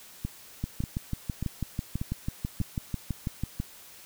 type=two click trains; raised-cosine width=5 ms; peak=-17 / -18 dBFS; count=19 / 5; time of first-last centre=0.64-3.601 / 0.25-2.603 s; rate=6.08 / 1.7 Hz; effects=white hiss -50 dBFS RMS until 4.05 s